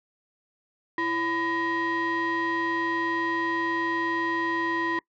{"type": "tone cluster", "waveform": "sine", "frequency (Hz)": [334, 1002, 1883], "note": ["E4", "B5", "A#6"], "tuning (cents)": [23, 25, 17], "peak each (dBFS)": -27, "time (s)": [0.98, 4.99], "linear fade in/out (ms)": 2, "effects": ["noise-tail reverb RT60 0.1 s tail -24 dB re dry", "tanh soft clip ceiling -21 dBFS"]}